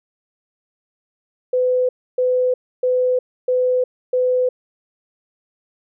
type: tone bursts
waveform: sine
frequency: 504 Hz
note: B4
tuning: 35 cents sharp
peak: -14 dBFS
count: 5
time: 1.53-4.49 s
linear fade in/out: 5 ms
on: 360 ms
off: 290 ms
effects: none